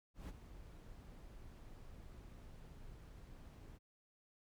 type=noise with ADSR envelope; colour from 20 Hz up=brown; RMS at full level=-45 dBFS; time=0.14-3.79 s; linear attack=150 ms; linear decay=23 ms; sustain=-10 dB; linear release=32 ms; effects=none